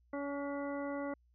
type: harmonic tone with a mistuned harmonic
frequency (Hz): 282.8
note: C#4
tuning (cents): +35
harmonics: 1 / 2 / 3 / 4 / 5 / 7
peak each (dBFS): -39 / -40 / -48 / -48 / -50 / -51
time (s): 0.13-1.14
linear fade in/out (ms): 5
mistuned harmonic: 5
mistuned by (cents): +17
effects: added 60 Hz sine -66 dBFS peak until 1.34 s